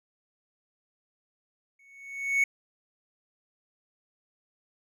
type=tone with exponential growth; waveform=triangle; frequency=2217 Hz; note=C#7; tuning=in tune; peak=-17 dBFS; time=1.79-2.44 s; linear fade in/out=5 ms; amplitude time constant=140 ms; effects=none